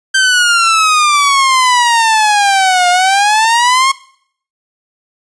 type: exponential two-way sweep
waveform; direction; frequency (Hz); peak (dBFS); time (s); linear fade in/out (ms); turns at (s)
sawtooth; down then up; 1568 to 708 to 1092; -4; 0.14-3.92; 10; 2.89
effects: noise-tail reverb RT60 0.6 s tail -20 dB re dry + resampled to 22050 Hz